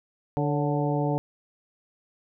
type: harmonic tone with a mistuned harmonic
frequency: 146.83 Hz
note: D3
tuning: in tune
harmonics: 1 / 2 / 3 / 4 / 5 / 6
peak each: -26 / -29 / -31 / -32 / -33 / -34 dBFS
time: 0.37-1.18 s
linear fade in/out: 0 ms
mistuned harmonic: 4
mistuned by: -62 cents
effects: none